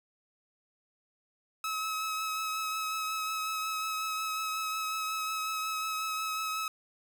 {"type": "tone with vibrato", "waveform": "sawtooth", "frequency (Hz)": 1286, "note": "E6", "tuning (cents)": -43, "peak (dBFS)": -28, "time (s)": [1.64, 6.68], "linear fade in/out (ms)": 2, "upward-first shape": "triangle", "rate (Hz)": 5.5, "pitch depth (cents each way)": 19, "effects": []}